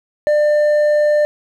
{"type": "tone with hard clipping", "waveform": "sine", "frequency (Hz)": 597, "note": "D5", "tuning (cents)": 28, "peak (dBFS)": -12, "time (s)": [0.27, 1.25], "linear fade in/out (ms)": 0, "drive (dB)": 4, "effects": []}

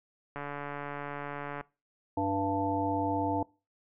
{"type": "click train", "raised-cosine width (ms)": 0.5, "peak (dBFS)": -22, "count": 181, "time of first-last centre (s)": [0.36, 1.61], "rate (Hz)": 144}
{"type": "harmonic tone", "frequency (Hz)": 98, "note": "G2", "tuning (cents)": 0, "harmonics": [1, 3, 5, 7, 9], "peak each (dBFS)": [-37, -31, -37, -35, -32], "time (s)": [2.17, 3.43], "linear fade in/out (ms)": 5}
{"effects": ["noise-tail reverb RT60 0.3 s tail -22 dB re dry", "low-pass 2000 Hz 12 dB/octave"]}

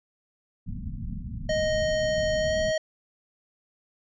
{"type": "low-pass noise", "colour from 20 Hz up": "pink", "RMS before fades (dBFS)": -34, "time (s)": [0.66, 2.72], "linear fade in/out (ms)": 20, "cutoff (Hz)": 250, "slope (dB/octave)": 96}
{"type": "tone with pitch glide", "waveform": "square", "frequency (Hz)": [622.3, 629.5], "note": ["D#5", "D#5"], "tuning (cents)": [0, 20], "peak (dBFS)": -24, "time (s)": [1.49, 2.78], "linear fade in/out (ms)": 5, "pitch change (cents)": 20, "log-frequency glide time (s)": [2.39, 2.56]}
{"effects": ["resampled to 16000 Hz"]}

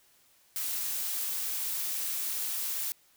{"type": "noise", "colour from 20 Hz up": "blue", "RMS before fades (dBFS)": -33, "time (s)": [0.56, 2.92], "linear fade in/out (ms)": 0, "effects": ["white hiss -64 dBFS RMS until 3.16 s"]}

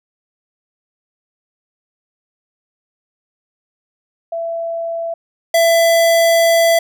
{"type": "tone pair in turn", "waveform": ["sine", "square"], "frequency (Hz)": [668, 668], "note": ["E5", "E5"], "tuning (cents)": [23, 23], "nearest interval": "unison", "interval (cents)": 0, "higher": "neither", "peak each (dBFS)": [-19, -10], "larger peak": "second", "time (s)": [[4.32, 5.14], [5.54, 6.79]], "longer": "second", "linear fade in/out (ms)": 5, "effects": []}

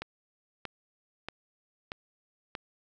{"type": "click train", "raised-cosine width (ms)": 0.3, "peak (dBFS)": -20, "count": 5, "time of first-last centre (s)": [0.02, 2.552], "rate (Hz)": 1.58, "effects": []}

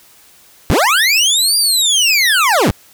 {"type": "linear two-way sweep", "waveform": "25% pulse", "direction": "up then down", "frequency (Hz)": [38.43, 4831, 45.41], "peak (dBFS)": -6, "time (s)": [0.7, 2.71], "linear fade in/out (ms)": 0, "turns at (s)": 1.57, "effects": ["white hiss -46 dBFS RMS until 2.93 s"]}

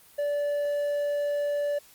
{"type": "tone", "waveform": "triangle", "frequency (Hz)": 580, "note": "D5", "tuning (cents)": -22, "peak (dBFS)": -23, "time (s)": [0.18, 1.79], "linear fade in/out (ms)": 10, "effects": ["white hiss -55 dBFS RMS until 1.94 s", "Opus 32 kbps"]}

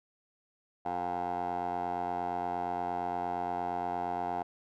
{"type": "tone with band-pass filter", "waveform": "15% pulse", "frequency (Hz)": 88.6, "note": "F2", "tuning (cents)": 25, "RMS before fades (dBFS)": -34, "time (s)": [0.85, 4.43], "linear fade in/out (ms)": 10, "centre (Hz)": 720, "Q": 6.1, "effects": []}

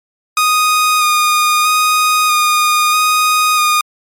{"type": "tone with vibrato", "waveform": "sawtooth", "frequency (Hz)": 1234, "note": "D#6", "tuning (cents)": -15, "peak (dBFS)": -6, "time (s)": [0.37, 3.81], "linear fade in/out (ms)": 2, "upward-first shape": "square", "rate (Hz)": 0.78, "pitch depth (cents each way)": 13, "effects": ["MP3 64 kbps"]}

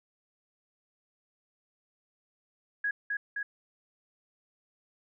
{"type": "tone with echo", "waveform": "sine", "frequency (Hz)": 1661.2, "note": "G#6", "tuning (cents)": 0, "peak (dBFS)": -27, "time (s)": [2.84, 2.91], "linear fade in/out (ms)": 5, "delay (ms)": 260, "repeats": 2, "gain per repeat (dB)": -2, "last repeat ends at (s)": 3.43, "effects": []}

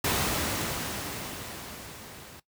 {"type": "noise with level ramp", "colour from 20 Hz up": "pink", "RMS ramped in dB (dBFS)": [-25, -47], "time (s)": [0.04, 2.4], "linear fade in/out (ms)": 5, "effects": ["noise-tail reverb RT60 0.1 s tail -17 dB re dry", "high-pass 80 Hz 12 dB/octave"]}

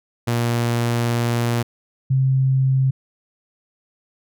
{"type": "tone pair in turn", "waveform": ["sawtooth", "sine"], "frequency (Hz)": [118.4, 132.63], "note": ["A#2", "C3"], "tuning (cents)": [27, 24], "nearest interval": "major second", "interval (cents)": 197, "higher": "second", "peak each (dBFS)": -14, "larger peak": "neither", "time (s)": [[0.27, 1.63], [2.1, 2.91]], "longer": "first", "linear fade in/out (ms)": 10, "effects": []}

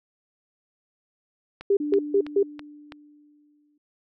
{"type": "click train", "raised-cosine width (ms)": 0.3, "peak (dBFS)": -22, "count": 5, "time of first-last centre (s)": [1.61, 2.921], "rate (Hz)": 3.05}
{"type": "tone bursts", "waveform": "sine", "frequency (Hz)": 399, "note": "G4", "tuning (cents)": 31, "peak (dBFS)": -16, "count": 4, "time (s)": [1.7, 2.43], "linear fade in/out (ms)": 5, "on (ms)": 70, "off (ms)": 150}
{"type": "tone with exponential decay", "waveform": "sine", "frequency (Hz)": 295.6, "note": "D4", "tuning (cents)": 11, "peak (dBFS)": -24, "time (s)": [1.8, 3.78], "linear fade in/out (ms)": 5, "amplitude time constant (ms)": 430}
{"effects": []}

